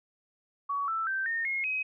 sine tone with pitch steps, 1128 / 1326 / 1558.8 / 1832.4 / 2154 / 2532 Hz, C#6 / E6 / G6 / A#6 / C7 / D#7, +30 / +10 / -10 / -30 / +50 / +30 cents, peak -28 dBFS, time 0.69-1.83 s, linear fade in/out 10 ms, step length 190 ms, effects none

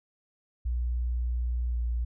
sine tone with pitch glide, 60.3 to 59.13 Hz, B1 to A#1, -41 to +25 cents, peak -26 dBFS, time 0.65-2.05 s, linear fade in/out 10 ms, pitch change -34 cents, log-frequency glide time 1.7-1.76 s, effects none

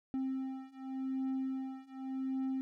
triangle beating tone pair, 263.8 / 264.67 Hz, C4 / C4, +14 / +20 cents, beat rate 0.87 Hz, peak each -37 / -36 dBFS, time 0.14-2.61 s, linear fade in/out 0 ms, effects none

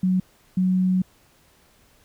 sine tone pair in turn, 185 / 185 Hz, F#3 / F#3, 0 / 0 cents, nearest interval unison, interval 0 cents, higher neither, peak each -17 dBFS, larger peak neither, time 0.03-0.2 / 0.57-1.02 s, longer second, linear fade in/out 5 ms, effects pink hiss -58 dBFS RMS until 2.04 s

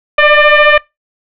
sine tone with frequency modulation, 604 Hz, D5, 48 cents sharp, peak -4 dBFS, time 0.18-0.78 s, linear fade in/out 5 ms, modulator 597 Hz, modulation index 3.4, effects noise-tail reverb RT60 0.2 s tail -23 dB re dry

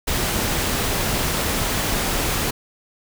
pink noise, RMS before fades -22 dBFS, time 0.07-2.51 s, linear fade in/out 10 ms, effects none

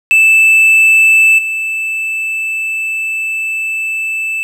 triangle tone with level steps, 2637 Hz, E7, in tune, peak -3 / -13 dBFS, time 0.11-4.43 s, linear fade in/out 0 ms, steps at 1.38 s, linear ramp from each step 10 ms, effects none

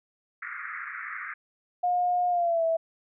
pink band-pass noise, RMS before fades -37 dBFS, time 0.42-1.34 s, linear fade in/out 5 ms, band 1200 to 2200 Hz, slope 96 dB/octave
sine tone with pitch glide, 715 to 655.7 Hz, F5 to E5, +41 to -9 cents, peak -22 dBFS, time 1.83-2.77 s, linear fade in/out 10 ms, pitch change -150 cents, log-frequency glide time 2.29-2.64 s
effects none

